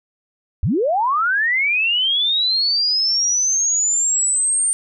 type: linear sweep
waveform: sine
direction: up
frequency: 57.1 to 8870 Hz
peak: -15 dBFS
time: 0.63-4.73 s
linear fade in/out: 0 ms
effects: none